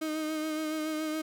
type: tone with vibrato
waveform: 35% pulse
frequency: 311.1 Hz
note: D#4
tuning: in tune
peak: -29 dBFS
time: 0.01-1.22 s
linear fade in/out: 10 ms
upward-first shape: sine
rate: 7.1 Hz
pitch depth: 26 cents each way
effects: none